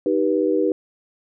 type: chord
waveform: sine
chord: Eb augmented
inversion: none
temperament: just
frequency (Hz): 311.1 / 388.9 / 486.1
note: Eb4 / G4 / B4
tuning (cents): 0 / -14 / -28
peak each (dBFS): -21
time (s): 0.06-0.72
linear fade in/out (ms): 2
effects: none